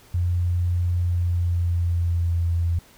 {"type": "tone with pitch glide", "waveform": "sine", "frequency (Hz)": [88, 85.1], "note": ["F2", "F2"], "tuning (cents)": [14, -44], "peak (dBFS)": -19, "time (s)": [0.14, 2.79], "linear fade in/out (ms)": 5, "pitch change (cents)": -58, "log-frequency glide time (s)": [1.02, 2.43], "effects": ["pink hiss -52 dBFS RMS until 2.97 s"]}